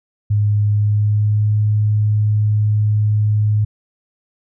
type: tone with pitch glide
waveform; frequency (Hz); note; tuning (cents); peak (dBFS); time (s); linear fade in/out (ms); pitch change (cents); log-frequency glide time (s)
sine; 104.1 to 105.86; G#2 to G#2; +5 to +34; -12; 0.3-3.65; 10; +29; 0.7-1.52
effects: none